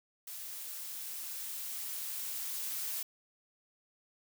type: noise with level ramp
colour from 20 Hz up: blue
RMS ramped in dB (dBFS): -44 to -37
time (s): 0.27-3.03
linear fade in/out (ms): 5
effects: none